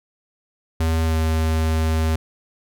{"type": "tone with pitch glide", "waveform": "square", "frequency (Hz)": [81, 79.88], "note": ["E2", "D#2"], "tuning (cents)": [-30, 46], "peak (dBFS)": -18, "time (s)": [0.8, 2.16], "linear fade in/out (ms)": 5, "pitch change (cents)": -24, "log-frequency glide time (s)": [1.04, 1.15], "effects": []}